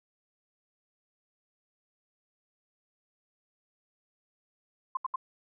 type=tone bursts; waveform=sine; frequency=1046.5 Hz; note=C6; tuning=in tune; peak=-27 dBFS; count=3; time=4.95-5.159 s; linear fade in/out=5 ms; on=21 ms; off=73 ms; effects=none